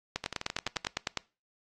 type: two click trains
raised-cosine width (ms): 0.2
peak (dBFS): -17 / -13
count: 8 / 11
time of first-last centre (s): 0.24-0.849 / 0.16-1.173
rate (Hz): 11.5 / 9.87
effects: noise-tail reverb RT60 0.3 s tail -22 dB re dry + AAC 32 kbps